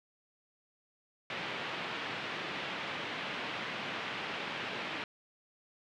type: band-pass noise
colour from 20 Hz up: white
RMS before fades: -39 dBFS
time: 1.3-5.04 s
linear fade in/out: 2 ms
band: 120 to 3100 Hz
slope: 24 dB/octave
effects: none